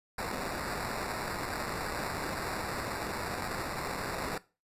violet noise with sample-and-hold, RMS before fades -36 dBFS, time 0.18-4.38 s, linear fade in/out 5 ms, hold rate 3150 Hz, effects noise-tail reverb RT60 0.3 s tail -19 dB re dry + resampled to 32000 Hz

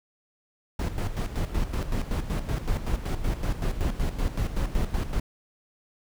brown noise with tremolo, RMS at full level -25 dBFS, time 0.79-5.2 s, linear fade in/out 5 ms, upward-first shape square, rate 5.3 Hz, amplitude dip 65%, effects none

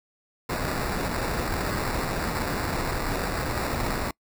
pink noise with sample-and-hold, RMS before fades -28 dBFS, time 0.49-4.11 s, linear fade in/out 5 ms, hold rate 3150 Hz, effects noise-tail reverb RT60 0.1 s tail -26 dB re dry

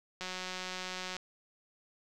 click train, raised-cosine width 0.2 ms, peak -22 dBFS, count 177, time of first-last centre 0.21-1.167 s, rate 184 Hz, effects none

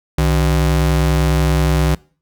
square ring-modulated tone, 110.7 Hz, A2, 11 cents sharp, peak -10 dBFS, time 0.18-1.95 s, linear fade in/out 5 ms, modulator 45.1 Hz, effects noise-tail reverb RT60 0.4 s tail -23 dB re dry

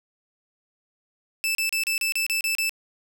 sawtooth tone bursts, 2637 Hz, E7, in tune, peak -19 dBFS, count 9, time 1.44-2.694 s, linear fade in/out 0 ms, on 110 ms, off 33 ms, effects none

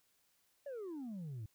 sine exponential sweep, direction down, 587.3 to 101.2 Hz, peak -39 dBFS, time 0.66-1.46 s, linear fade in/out 5 ms, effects tanh soft clip ceiling -41 dBFS + white hiss -75 dBFS RMS until 1.54 s

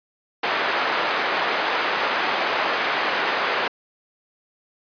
white band-pass noise, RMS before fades -23 dBFS, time 0.43-3.68 s, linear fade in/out 5 ms, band 410 to 1900 Hz, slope 12 dB/octave, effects resampled to 11025 Hz

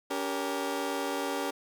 20% pulse chord, G diminished, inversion second, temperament just, 282.2 / 392 / 470.4 Hz, Db4 / G4 / Bb4, +31 / 0 / +16 cents, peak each -29 / -30 / -31 dBFS, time 0.1-1.51 s, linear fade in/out 10 ms, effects none

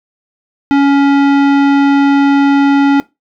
sine tone with tanh clipping, 280 Hz, C#4, 18 cents sharp, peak -8 dBFS, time 0.71-3 s, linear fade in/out 0 ms, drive 18 dB, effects noise-tail reverb RT60 0.2 s tail -20 dB re dry

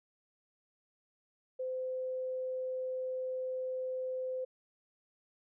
sine tone, 514 Hz, C5, 31 cents flat, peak -34 dBFS, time 1.59-4.45 s, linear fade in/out 10 ms, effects none

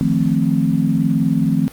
sine chord, F dominant seventh, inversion third, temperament equal, 155.56 / 174.61 / 220 / 261.6 Hz, Eb3 / F3 / A3 / C4, 0 / 0 / 0 / 0 cents, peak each -19 dBFS, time 0.01-1.68 s, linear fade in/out 0 ms, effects pink hiss -41 dBFS RMS until 1.72 s + Opus 48 kbps

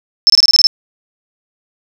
sine tone bursts, 5274 Hz, E8, in tune, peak -4 dBFS, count 8, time 0.27-0.669 s, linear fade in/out 0 ms, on 28 ms, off 25 ms, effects none

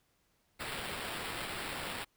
blue noise with sample-and-hold, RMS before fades -40 dBFS, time 0.59-2.05 s, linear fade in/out 20 ms, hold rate 6300 Hz, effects pink hiss -74 dBFS RMS until 2.16 s

